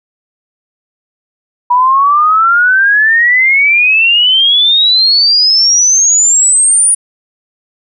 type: exponential sweep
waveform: sine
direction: up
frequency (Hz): 967 to 9700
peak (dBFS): -5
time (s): 1.7-6.95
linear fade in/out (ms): 10
effects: none